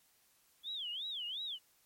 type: tone with vibrato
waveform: sine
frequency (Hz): 3322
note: G#7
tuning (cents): 0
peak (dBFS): -38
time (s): 0.63-1.59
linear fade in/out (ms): 50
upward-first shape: sine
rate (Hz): 2.8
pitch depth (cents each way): 270
effects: white hiss -70 dBFS RMS until 1.85 s + MP3 64 kbps